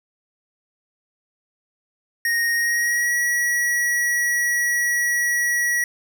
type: tone with pitch glide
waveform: square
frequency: 1864.7 to 1923.8 Hz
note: A#6 to B6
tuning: 0 to -46 cents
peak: -19 dBFS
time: 2.25-5.84 s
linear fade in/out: 2 ms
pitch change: +54 cents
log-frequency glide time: 2.55-3.16 s
effects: none